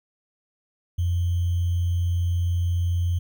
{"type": "tone with sample-and-hold", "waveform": "sine", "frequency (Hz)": 87.31, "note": "F2", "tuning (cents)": 0, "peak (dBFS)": -20, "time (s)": [0.98, 3.19], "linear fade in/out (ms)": 10, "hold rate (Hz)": 3150, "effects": []}